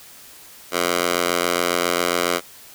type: tone with high-pass filter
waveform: 10% pulse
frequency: 87.31 Hz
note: F2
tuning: in tune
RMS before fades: -21 dBFS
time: 0.71-2.41 s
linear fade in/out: 50 ms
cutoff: 520 Hz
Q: 0.62
effects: white hiss -44 dBFS RMS until 2.74 s

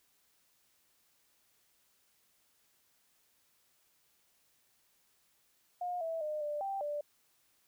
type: tone with pitch steps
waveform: sine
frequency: 714 / 654 / 608 / 592 / 784 / 588 Hz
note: F5 / E5 / D#5 / D5 / G5 / D5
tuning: +38 / -14 / -40 / +14 / 0 / +2 cents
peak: -34 dBFS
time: 5.81-7.01 s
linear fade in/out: 5 ms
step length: 200 ms
effects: white hiss -72 dBFS RMS until 7.67 s

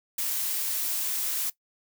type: noise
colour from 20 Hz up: blue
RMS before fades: -29 dBFS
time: 0.18-1.5 s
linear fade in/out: 5 ms
effects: noise-tail reverb RT60 0.1 s tail -19 dB re dry

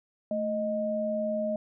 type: tone pair together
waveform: sine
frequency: 219.8 / 621.7 Hz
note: A3 / D#5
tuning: -2 / -2 cents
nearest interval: octave + tritone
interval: 1800 cents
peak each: -32 / -28 dBFS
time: 0.31-1.56 s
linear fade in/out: 2 ms
effects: none

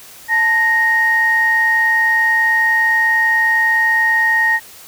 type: tone pair together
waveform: sine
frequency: 880 / 1864.7 Hz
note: A5 / A#6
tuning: 0 / 0 cents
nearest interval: octave + minor second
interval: 1300 cents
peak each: -19 / -11 dBFS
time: 0.28-4.6 s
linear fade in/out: 50 ms
effects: tanh soft clip ceiling -4 dBFS + white hiss -39 dBFS RMS until 4.87 s

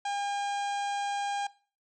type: harmonic tone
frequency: 807 Hz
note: G#5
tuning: 50 cents flat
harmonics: 1 / 2 / 3 / 4 / 5 / 6 / 7 / 8 / 9 / 10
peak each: -30 / -40 / -44 / -43 / -49 / -52 / -53 / -52 / -54 / -51 dBFS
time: 0.05-1.47 s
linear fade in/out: 5 ms
effects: noise-tail reverb RT60 0.4 s tail -21 dB re dry

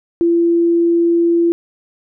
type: tone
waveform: sine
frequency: 339.5 Hz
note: F4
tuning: 49 cents flat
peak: -10 dBFS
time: 0.21-1.52 s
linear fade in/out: 0 ms
effects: none

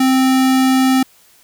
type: tone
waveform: square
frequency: 261.6 Hz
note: C4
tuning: in tune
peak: -11 dBFS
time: 0-1.03 s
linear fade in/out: 5 ms
effects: white hiss -50 dBFS RMS until 1.43 s

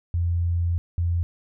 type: tone pair in turn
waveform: sine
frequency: 85.9 / 85.9 Hz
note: F2 / F2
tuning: -28 / -28 cents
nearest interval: unison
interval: 0 cents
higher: neither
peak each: -20 dBFS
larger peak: neither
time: 0.14-0.78 / 0.98-1.23 s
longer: first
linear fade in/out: 0 ms
effects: none

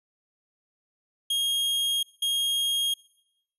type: tone bursts at uneven times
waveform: 45% pulse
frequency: 3256 Hz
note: G#7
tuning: 35 cents flat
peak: -23 dBFS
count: 2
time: 1.3-2.03 / 2.22-2.94 s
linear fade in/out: 5 ms
effects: noise-tail reverb RT60 0.9 s tail -25 dB re dry + resampled to 32000 Hz

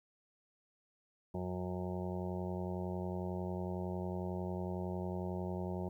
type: harmonic tone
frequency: 91 Hz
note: F#2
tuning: 28 cents flat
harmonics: 1 / 2 / 4 / 5 / 6 / 7 / 8 / 9 / 10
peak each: -42 / -40 / -43 / -51 / -49 / -48 / -55 / -51 / -52 dBFS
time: 1.34-5.89 s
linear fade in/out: 5 ms
effects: 12-bit

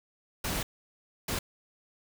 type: noise bursts at uneven times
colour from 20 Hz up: pink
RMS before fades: -32 dBFS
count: 2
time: 0.44-0.63 / 1.28-1.39 s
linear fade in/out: 5 ms
effects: none

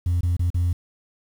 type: tone with dropouts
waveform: sine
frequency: 87.4 Hz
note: F2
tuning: 2 cents sharp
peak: -16 dBFS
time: 0.06-0.73 s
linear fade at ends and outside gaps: 5 ms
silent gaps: 0.209-0.231 / 0.367-0.394 / 0.503-0.544 s
effects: tanh soft clip ceiling -17 dBFS + 8-bit

